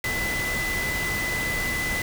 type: tone in noise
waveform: sine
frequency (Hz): 2006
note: B6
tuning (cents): +26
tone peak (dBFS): -26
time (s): 0.04-2.02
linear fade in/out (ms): 2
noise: pink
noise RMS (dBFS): -30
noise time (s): 0.04-2.02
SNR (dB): +1
effects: none